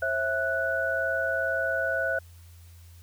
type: tone cluster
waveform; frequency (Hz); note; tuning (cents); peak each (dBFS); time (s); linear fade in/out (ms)
sine; 536 / 658 / 1479; C5 / E5 / F#6; +42 / -3 / -1; -31 / -30 / -27; 0.02-2.19; 5
effects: added 85 Hz sine -47 dBFS peak until 3.02 s + white hiss -59 dBFS RMS until 3.02 s